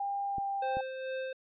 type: tone with pitch glide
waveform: sine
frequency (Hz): 800 to 792.2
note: G5 to G5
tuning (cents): +35 to +18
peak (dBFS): -31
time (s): 0-0.81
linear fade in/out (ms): 5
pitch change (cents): -17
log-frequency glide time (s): 0.25-0.46
type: clicks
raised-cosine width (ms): 3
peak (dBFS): -29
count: 2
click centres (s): 0.383 / 0.77
type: tone with tremolo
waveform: square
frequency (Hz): 523.3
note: C5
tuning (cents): 0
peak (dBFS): -34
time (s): 0.62-1.33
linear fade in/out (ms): 5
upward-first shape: sine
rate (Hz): 2.3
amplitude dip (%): 40
effects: resampled to 8000 Hz